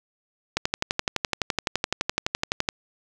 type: click train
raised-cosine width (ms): 0.2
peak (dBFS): -5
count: 26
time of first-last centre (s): 0.57-2.689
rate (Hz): 11.8
effects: none